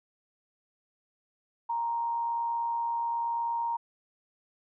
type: tone with amplitude modulation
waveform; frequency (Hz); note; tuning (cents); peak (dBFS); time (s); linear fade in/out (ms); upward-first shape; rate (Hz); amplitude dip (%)
sine; 932.3; A#5; 0; -26; 1.69-3.77; 10; sine; 121; 35
effects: none